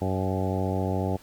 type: harmonic tone with a mistuned harmonic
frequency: 94.2 Hz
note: F#2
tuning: 32 cents sharp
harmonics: 1 / 2 / 3 / 4 / 5 / 6 / 7 / 8 / 9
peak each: -28 / -31 / -33 / -34 / -35 / -36 / -36 / -37 / -38 dBFS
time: 0.01-1.17 s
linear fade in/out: 10 ms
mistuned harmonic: 8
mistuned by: +22 cents
effects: pink hiss -53 dBFS RMS until 1.22 s